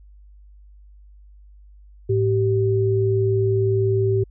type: tone pair together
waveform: sine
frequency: 108.6 / 387 Hz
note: A2 / G4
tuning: -22 / -22 cents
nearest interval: octave + minor seventh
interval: 2200 cents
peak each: -19 dBFS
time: 2.09-4.24 s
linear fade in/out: 10 ms
effects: added 50 Hz sine -44 dBFS peak until 4.3 s